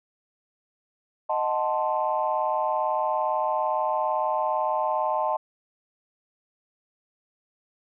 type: chord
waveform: sine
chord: D# diminished seventh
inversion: none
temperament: equal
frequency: 622.3 / 740 / 880 / 1046.5 Hz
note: D#5 / F#5 / A5 / C6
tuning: 0 / 0 / 0 / 0 cents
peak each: -27 / -30 / -26 / -29 dBFS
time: 1.29-5.37 s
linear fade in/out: 10 ms
effects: tanh soft clip ceiling -12 dBFS